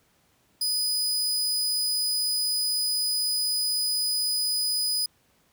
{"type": "tone", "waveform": "sawtooth", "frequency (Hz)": 4978, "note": "D#8", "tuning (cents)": 0, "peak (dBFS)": -21, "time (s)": [0.61, 5.06], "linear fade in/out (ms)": 5, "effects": ["pink hiss -65 dBFS RMS until 5.52 s", "high-pass 60 Hz 12 dB/octave"]}